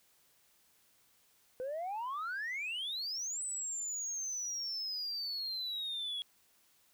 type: exponential two-way sweep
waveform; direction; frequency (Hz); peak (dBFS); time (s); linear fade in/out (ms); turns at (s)
sine; up then down; 494.3 to 8110 to 3321; -34; 1.6-6.22; 0; 3.43
effects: tanh soft clip ceiling -34 dBFS + white hiss -69 dBFS RMS until 6.93 s